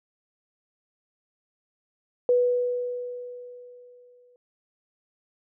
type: tone with exponential decay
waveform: sine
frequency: 491.6 Hz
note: B4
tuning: 8 cents flat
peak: -16 dBFS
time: 2.29-4.36 s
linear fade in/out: 1 ms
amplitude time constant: 450 ms
effects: none